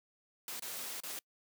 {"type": "noise with dropouts", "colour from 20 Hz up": "white", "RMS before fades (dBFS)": -42, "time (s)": [0.48, 1.19], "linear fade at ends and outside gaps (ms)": 1, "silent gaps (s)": [[0.596, 0.622], [1.003, 1.035]], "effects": ["noise-tail reverb RT60 0.1 s tail -26 dB re dry", "high-pass 200 Hz 12 dB/octave"]}